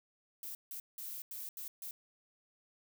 violet noise bursts at uneven times, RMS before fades -44 dBFS, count 6, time 0.43-0.55 / 0.71-0.8 / 0.98-1.22 / 1.31-1.49 / 1.57-1.68 / 1.82-1.91 s, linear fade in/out 2 ms, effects none

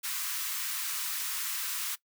white high-pass noise, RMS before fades -34 dBFS, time 0.03-1.96 s, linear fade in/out 20 ms, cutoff 1000 Hz, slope 48 dB/octave, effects noise-tail reverb RT60 0.1 s tail -19 dB re dry

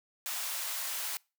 white high-pass noise, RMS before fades -36 dBFS, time 0.26-1.17 s, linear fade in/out 0 ms, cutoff 650 Hz, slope 24 dB/octave, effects noise-tail reverb RT60 0.3 s tail -25 dB re dry

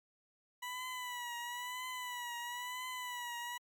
20% pulse tone with vibrato, 983 Hz, B5, 8 cents flat, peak -35 dBFS, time 0.62-3.58 s, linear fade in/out 10 ms, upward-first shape triangle, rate 1 Hz, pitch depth 64 cents each way, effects MP3 96 kbps

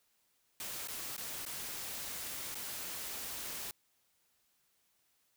white noise with dropouts, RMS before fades -42 dBFS, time 0.6-3.71 s, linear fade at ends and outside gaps 1 ms, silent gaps 0.874-0.884 / 1.165-1.179 / 1.452-1.463 / 2.545-2.553 s, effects white hiss -75 dBFS RMS until 5.36 s

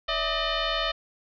sine tone with frequency modulation, 1184 Hz, D6, 14 cents sharp, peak -24 dBFS, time 0.08-0.92 s, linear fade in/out 10 ms, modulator 612 Hz, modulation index 4.6, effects none

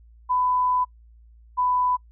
sine tone pair in turn, 1000 / 996.4 Hz, B5 / B5, +21 / +15 cents, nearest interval unison, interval 6 cents, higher first, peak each -19 dBFS, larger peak neither, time 0.29-0.85 / 1.57-1.97 s, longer first, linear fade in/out 20 ms, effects noise-tail reverb RT60 0.1 s tail -25 dB re dry + added 57 Hz sine -48 dBFS peak until 2.11 s

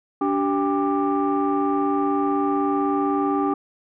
sine tone cluster, 288.1 / 387.8 / 798 / 1184 Hz, D4 / G4 / G5 / D6, -33 / -19 / +31 / +14 cents, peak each -21 / -24 / -25 / -26 dBFS, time 0.21-3.54 s, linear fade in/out 5 ms, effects tanh soft clip ceiling -12 dBFS

